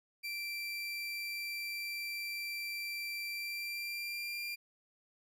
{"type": "tone with pitch glide", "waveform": "30% pulse", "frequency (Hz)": [2349, 2385], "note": ["D7", "D7"], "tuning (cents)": [0, 26], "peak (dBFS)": -35, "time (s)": [0.23, 4.56], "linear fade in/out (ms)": 20, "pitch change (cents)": 26, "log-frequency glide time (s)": [3.28, 4.41], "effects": []}